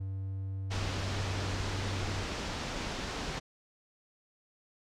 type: tone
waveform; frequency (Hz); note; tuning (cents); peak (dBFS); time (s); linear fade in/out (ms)
triangle; 96.4; G2; -28; -32; 0-2.23; 10
type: low-pass noise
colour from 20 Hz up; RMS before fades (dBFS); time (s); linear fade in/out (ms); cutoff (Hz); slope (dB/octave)
pink; -37; 0.7-3.4; 20; 6300; 24
effects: none